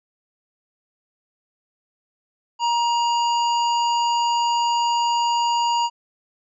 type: harmonic tone with a mistuned harmonic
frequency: 945 Hz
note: A#5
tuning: 23 cents sharp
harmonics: 1 / 3 / 5 / 7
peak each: -18 / -28 / -32 / -35 dBFS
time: 2.59-5.9 s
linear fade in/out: 50 ms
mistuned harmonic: 7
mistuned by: +65 cents
effects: none